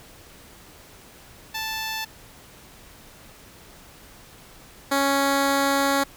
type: tone pair in turn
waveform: 10% pulse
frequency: 880 / 277.2 Hz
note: A5 / C#4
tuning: 0 / 0 cents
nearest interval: octave + minor sixth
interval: 2000 cents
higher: first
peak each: -19 / -11 dBFS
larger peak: second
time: 1.54-2.05 / 4.91-6.04 s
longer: second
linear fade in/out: 10 ms
effects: pink hiss -48 dBFS RMS until 6.16 s